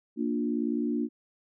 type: chord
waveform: sine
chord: Bb major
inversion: none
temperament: equal with one note detuned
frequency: 233.1 / 293.7 / 352.3 Hz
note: Bb3 / D4 / F4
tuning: 0 / 0 / +15 cents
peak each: -29 / -30 / -34 dBFS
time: 0.16-1.09 s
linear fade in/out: 50 ms
effects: none

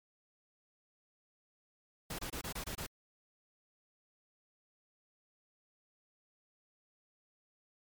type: noise bursts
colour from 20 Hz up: pink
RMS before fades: -41 dBFS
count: 7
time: 2.1-2.865 s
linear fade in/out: 5 ms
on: 87 ms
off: 26 ms
effects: MP3 96 kbps

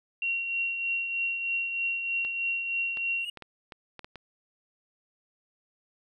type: tone with tremolo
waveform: sine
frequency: 2745 Hz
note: F7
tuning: 31 cents flat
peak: -25 dBFS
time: 0.22-3.25 s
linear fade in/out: 2 ms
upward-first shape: triangle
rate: 3.2 Hz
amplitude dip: 50%
type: clicks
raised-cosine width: 0.3 ms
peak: -26 dBFS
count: 8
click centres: 2.249 / 2.972 / 3.373 / 3.423 / 3.722 / 3.993 / 4.045 / 4.157 s
type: tone with exponential growth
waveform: triangle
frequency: 2871 Hz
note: F7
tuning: 47 cents sharp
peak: -28 dBFS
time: 3.12-3.3 s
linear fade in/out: 5 ms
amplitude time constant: 38 ms
effects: none

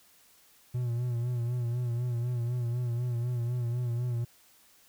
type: tone with vibrato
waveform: triangle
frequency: 120.8 Hz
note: B2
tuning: 38 cents flat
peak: -26 dBFS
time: 0.74-4.25 s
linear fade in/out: 10 ms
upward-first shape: sine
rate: 4 Hz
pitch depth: 54 cents each way
effects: white hiss -61 dBFS RMS until 4.88 s

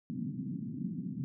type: band-pass noise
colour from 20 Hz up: white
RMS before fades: -38 dBFS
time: 0.1-1.24 s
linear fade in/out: 0 ms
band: 130 to 260 Hz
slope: 48 dB/octave
effects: none

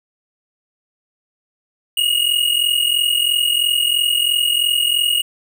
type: tone pair together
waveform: square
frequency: 2853 / 2896 Hz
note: F7 / F#7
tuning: +36 / -38 cents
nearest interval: unison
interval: 26 cents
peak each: -18 dBFS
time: 1.97-5.22 s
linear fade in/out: 5 ms
effects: none

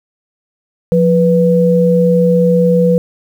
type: tone pair together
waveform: sine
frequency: 175.67 / 492.3 Hz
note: F3 / B4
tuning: +10 / -6 cents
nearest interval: octave + tritone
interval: 1784 cents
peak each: -10 dBFS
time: 0.92-2.98 s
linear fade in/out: 0 ms
effects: 7-bit

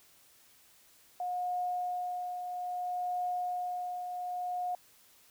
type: tone with tremolo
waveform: sine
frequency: 720 Hz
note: F#5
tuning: 47 cents flat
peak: -30 dBFS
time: 1.2-4.75 s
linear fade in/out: 2 ms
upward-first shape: triangle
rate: 0.61 Hz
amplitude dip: 50%
effects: white hiss -62 dBFS RMS until 5.3 s

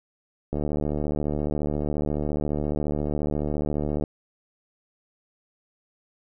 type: click train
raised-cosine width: 2 ms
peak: -14 dBFS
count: 262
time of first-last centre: 0.53-4.038 s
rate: 74.4 Hz
effects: none

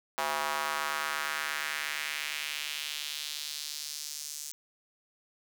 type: tone with high-pass filter sweep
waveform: square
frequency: 74.3 Hz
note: D2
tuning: 21 cents sharp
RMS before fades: -35 dBFS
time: 0.18-4.52 s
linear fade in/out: 0 ms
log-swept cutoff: 850 to 6600 Hz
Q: 1.8
effects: none

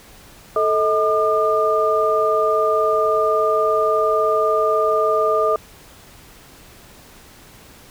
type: tone cluster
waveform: sine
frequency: 438.2 / 633 / 1206 Hz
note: A4 / D#5 / D6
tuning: -7 / +30 / +46 cents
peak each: -19 dBFS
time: 0.56-5.56 s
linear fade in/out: 2 ms
effects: pink hiss -45 dBFS RMS until 7.9 s

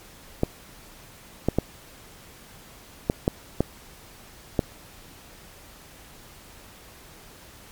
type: clicks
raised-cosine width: 2 ms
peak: -6 dBFS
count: 7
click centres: 0.434 / 1.486 / 1.586 / 3.099 / 3.279 / 3.606 / 4.592 s
effects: pink hiss -48 dBFS RMS until 7.71 s + MP3 96 kbps

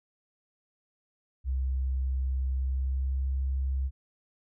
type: tone with pitch glide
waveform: sine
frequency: 65.41 to 66.59 Hz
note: C2 to C2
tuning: 0 to +31 cents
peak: -26 dBFS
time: 1.44-3.91 s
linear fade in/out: 50 ms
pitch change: +31 cents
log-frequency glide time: 2.55-3.28 s
effects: none

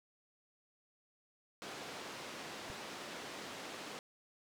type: band-pass noise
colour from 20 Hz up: pink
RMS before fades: -47 dBFS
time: 1.62-3.99 s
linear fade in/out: 0 ms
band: 260 to 5900 Hz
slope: 12 dB/octave
type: click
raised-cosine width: 5 ms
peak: -38 dBFS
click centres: 2.701 s
effects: none

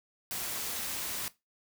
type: noise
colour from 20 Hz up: white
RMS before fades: -36 dBFS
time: 0.31-1.28 s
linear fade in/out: 0 ms
effects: noise-tail reverb RT60 0.2 s tail -17 dB re dry

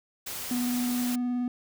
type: noise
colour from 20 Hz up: white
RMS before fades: -36 dBFS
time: 0.26-1.16 s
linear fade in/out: 10 ms
type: tone with vibrato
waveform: triangle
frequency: 246 Hz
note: B3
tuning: 7 cents flat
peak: -24 dBFS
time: 0.51-1.48 s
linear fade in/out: 2 ms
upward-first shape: triangle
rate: 19 Hz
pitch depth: 18 cents each way
effects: none

